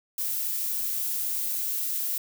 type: noise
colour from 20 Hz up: violet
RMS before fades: -29 dBFS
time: 0.18-2.18 s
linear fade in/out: 2 ms
effects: none